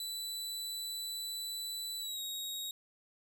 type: tone with pitch glide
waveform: sawtooth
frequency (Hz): 3977 to 3778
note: B7 to A#7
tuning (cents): +11 to +22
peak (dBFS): -35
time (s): 0-2.71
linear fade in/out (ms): 2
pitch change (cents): -89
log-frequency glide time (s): 1.98-2.21
effects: none